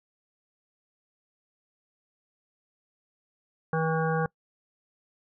harmonic tone, 160.8 Hz, E3, 43 cents flat, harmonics 1 / 3 / 5 / 7 / 9 / 10, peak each -27 / -29 / -32 / -35 / -35 / -38 dBFS, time 3.73-4.26 s, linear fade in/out 2 ms, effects noise-tail reverb RT60 0.1 s tail -24 dB re dry

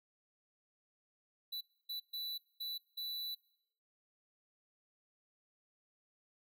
square tone bursts at uneven times, 3968 Hz, B7, 7 cents sharp, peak -40 dBFS, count 5, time 1.52-1.61 / 1.89-2 / 2.13-2.38 / 2.6-2.78 / 2.97-3.35 s, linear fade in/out 10 ms, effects noise-tail reverb RT60 1.0 s tail -26 dB re dry

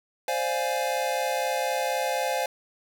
square chord, D half-diminished seventh, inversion third, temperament equal, 523.3 / 587.3 / 698.5 / 830.6 Hz, C5 / D5 / F5 / Ab5, 0 / 0 / 0 / 0 cents, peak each -30 / -34 / -31 / -31 dBFS, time 0.28-2.46 s, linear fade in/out 2 ms, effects none

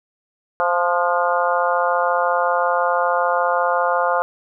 harmonic tone with a mistuned harmonic, 174.61 Hz, F3, in tune, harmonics 3 / 4 / 5 / 6 / 7 / 8, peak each -21 / -22 / -23 / -24 / -24 / -25 dBFS, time 0.6-4.22 s, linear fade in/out 0 ms, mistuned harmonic 8, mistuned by +32 cents, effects none

